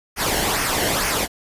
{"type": "noise with flanger", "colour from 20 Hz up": "pink", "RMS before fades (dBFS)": -21, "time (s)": [0.16, 1.28], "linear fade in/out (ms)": 50, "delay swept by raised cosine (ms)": [0.25, 0.84], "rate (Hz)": 2.2, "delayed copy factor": -0.55, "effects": ["resampled to 32000 Hz"]}